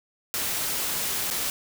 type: noise with dropouts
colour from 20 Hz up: white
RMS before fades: -28 dBFS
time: 0.34-1.5 s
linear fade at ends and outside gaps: 0 ms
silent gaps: 1.302-1.31 s
effects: none